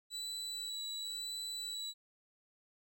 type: tone with vibrato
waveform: 35% pulse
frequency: 3951 Hz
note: B7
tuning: in tune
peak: -38 dBFS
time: 0.1-1.94 s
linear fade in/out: 50 ms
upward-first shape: sine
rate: 0.95 Hz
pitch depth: 12 cents each way
effects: none